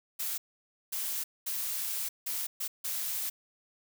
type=noise bursts at uneven times; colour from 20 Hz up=blue; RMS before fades=-34 dBFS; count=6; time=0.19-0.38 / 0.92-1.24 / 1.46-2.09 / 2.26-2.47 / 2.6-2.68 / 2.84-3.3 s; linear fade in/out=10 ms; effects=none